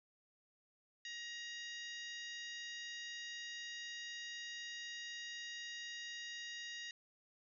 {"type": "harmonic tone with a mistuned harmonic", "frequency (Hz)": 944, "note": "A#5", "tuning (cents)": 22, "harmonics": [2, 3, 4, 5, 6, 7], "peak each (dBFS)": [-48, -52, -51, -56, -58, -57], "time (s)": [1.05, 6.91], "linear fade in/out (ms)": 2, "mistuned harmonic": 5, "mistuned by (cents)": 35, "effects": []}